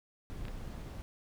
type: noise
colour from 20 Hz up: brown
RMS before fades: -42 dBFS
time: 0.3-1.02 s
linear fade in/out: 0 ms
type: clicks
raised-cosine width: 0.3 ms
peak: -31 dBFS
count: 2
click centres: 0.453 / 0.483 s
effects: none